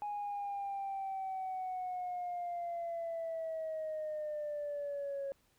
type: linear sweep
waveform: sine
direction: down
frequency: 831 to 549 Hz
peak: -35 dBFS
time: 0.02-5.32 s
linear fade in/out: 0 ms
effects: tanh soft clip ceiling -33 dBFS + pink hiss -72 dBFS RMS until 5.58 s